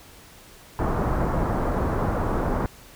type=low-pass noise; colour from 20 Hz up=pink; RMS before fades=-24 dBFS; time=0.79-2.66 s; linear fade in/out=0 ms; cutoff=1300 Hz; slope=24 dB/octave; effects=pink hiss -48 dBFS RMS until 2.95 s